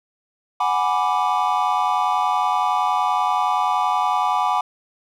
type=chord; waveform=triangle; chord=G# half-diminished seventh; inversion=third; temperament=equal; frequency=740 / 830.6 / 987.8 / 1174.7 Hz; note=F#5 / G#5 / B5 / D6; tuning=0 / 0 / 0 / 0 cents; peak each=-21 dBFS; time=0.6-4.61 s; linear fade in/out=5 ms; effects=none